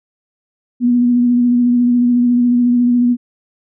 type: tone with vibrato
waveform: sine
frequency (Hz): 243.2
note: B3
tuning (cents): -26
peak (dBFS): -9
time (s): 0.8-3.17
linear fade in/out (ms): 50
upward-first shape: sine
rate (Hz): 14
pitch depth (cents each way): 22
effects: none